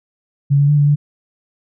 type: tone with pitch steps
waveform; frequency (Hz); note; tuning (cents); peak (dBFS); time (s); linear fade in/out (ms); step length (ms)
sine; 141 / 142.8 / 147.6 / 144.5 / 146.1; C#3 / D3 / D3 / D3 / D3; +30 / -48 / +9 / -28 / -9; -9; 0.5-0.96; 20; 92
effects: none